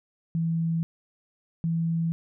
sine tone pair in turn, 164.81 / 165.46 Hz, E3 / E3, 0 / +7 cents, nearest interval unison, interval 7 cents, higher second, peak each -23 dBFS, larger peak neither, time 0.35-0.83 / 1.64-2.12 s, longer neither, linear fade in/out 0 ms, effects none

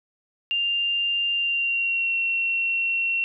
sine tone with pitch glide, 2794 to 2725 Hz, F7 to F7, 0 to -43 cents, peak -21 dBFS, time 0.51-3.24 s, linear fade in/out 0 ms, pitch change -43 cents, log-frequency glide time 1.34-2.14 s, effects none

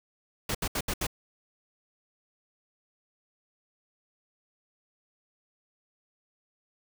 pink noise bursts, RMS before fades -30 dBFS, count 5, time 0.49-1.068 s, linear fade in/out 5 ms, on 58 ms, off 72 ms, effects none

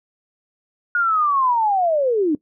sine linear sweep, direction down, 1445 to 281.5 Hz, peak -15 dBFS, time 0.95-2.35 s, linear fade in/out 2 ms, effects noise-tail reverb RT60 0.1 s tail -20 dB re dry

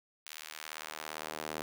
sawtooth tone with high-pass filter sweep, 77.6 Hz, D#2, 4 cents flat, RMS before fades -43 dBFS, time 0.26-1.62 s, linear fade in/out 0 ms, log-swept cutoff 2600 to 370 Hz, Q 0.72, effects none

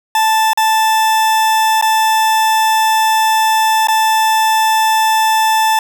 40% pulse tone with dropouts, 880 Hz, A5, in tune, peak -9 dBFS, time 0.15-5.79 s, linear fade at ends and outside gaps 2 ms, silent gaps 0.533-0.574 / 1.813-1.824 / 3.872-3.884 s, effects none

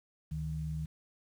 sine tone pair together, 71.74 / 155.56 Hz, D2 / D#3, -40 / 0 cents, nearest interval octave + minor second, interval 1340 cents, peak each -39 / -35 dBFS, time 0.31-0.86 s, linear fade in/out 10 ms, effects 10-bit

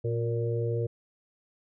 harmonic tone with a mistuned harmonic, 116.54 Hz, A#2, in tune, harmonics 1 / 3 / 4 / 5, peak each -28 / -36 / -31 / -41 dBFS, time 0.04-0.87 s, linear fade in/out 10 ms, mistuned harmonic 3, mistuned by +31 cents, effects none

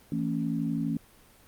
sine chord, A major, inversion second, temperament equal with one note detuned, 164.81 / 225.1 / 277.2 Hz, E3 / A3 / C#4, 0 / +40 / 0 cents, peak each -31 dBFS, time 0.12-0.97 s, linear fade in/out 2 ms, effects pink hiss -57 dBFS RMS until 1.47 s + Opus 32 kbps

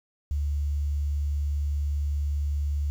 sine tone with quantisation, 72.5 Hz, D2, 22 cents flat, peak -24 dBFS, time 0.31-2.9 s, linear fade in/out 0 ms, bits 9, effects none

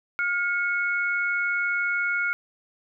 sine tone pair together, 1417 / 2203 Hz, F6 / C#7, +25 / -11 cents, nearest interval minor sixth, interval 764 cents, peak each -24 / -27 dBFS, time 0.19-2.33 s, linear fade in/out 0 ms, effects none

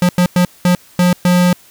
square tone bursts at uneven times, 178.5 Hz, F3, 38 cents sharp, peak -9 dBFS, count 6, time 0.02-0.09 / 0.18-0.26 / 0.36-0.45 / 0.65-0.75 / 0.99-1.13 / 1.25-1.53 s, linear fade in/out 2 ms, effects white hiss -45 dBFS RMS until 1.7 s

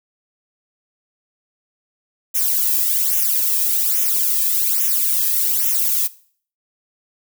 violet noise with flanger, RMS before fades -18 dBFS, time 2.34-6.08 s, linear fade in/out 20 ms, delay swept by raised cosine 0.22 to 1.42 ms, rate 1.2 Hz, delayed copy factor -1, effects noise-tail reverb RT60 0.5 s tail -19 dB re dry

